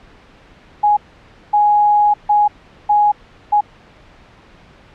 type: tone bursts at uneven times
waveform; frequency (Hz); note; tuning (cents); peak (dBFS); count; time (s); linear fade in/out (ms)
sine; 832; G#5; +3; -9; 5; 0.83-0.97 / 1.53-2.14 / 2.29-2.48 / 2.89-3.12 / 3.52-3.61; 10
effects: pink hiss -45 dBFS RMS until 4.94 s + low-pass 3000 Hz 12 dB/octave